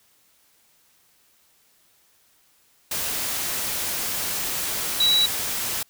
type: tone in noise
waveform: sine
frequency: 3908 Hz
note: B7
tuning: 19 cents flat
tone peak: -16 dBFS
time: 5-5.26 s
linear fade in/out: 5 ms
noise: white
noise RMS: -27 dBFS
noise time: 2.91-5.83 s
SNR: +8 dB
effects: white hiss -61 dBFS RMS until 5.89 s